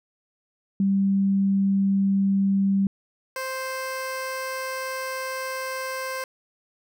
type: tone pair in turn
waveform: sine / 15% pulse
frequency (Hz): 196 / 523.3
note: G3 / C5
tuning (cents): 0 / 0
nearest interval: octave + perfect fourth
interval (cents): 1700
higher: second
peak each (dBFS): -18 / -22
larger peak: first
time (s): 0.8-2.87 / 3.36-6.24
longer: second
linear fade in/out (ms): 2
effects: none